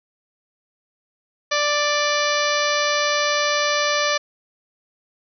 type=harmonic tone; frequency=588 Hz; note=D5; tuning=2 cents sharp; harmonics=1 / 2 / 3 / 4 / 5 / 6 / 7 / 8 / 9 / 10; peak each=-23 / -24 / -25 / -27 / -31 / -30 / -30 / -30 / -34 / -30 dBFS; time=1.51-4.18 s; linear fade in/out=10 ms; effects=none